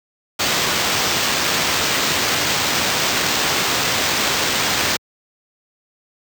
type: noise with sample-and-hold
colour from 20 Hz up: violet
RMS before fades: -19 dBFS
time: 0.39-4.97 s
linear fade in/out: 10 ms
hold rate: 11025 Hz
effects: high-pass 80 Hz 12 dB/octave